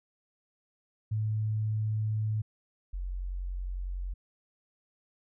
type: tone pair in turn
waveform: sine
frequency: 108.1 / 45.45 Hz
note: A2 / F#1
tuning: -30 / -30 cents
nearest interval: octave + minor third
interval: 1500 cents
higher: first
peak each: -27 / -32 dBFS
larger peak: first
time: 1.11-2.42 / 2.93-4.14 s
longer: first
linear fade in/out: 10 ms
effects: none